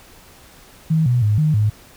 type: tone with pitch steps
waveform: sine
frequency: 159.6 / 122.7 / 105.2 / 153.9 / 105.9 Hz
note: D#3 / B2 / G#2 / D#3 / G#2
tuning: +44 / -11 / +23 / -19 / +34 cents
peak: -13 dBFS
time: 0.9-1.7 s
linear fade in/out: 10 ms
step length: 160 ms
effects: pink hiss -46 dBFS RMS until 1.96 s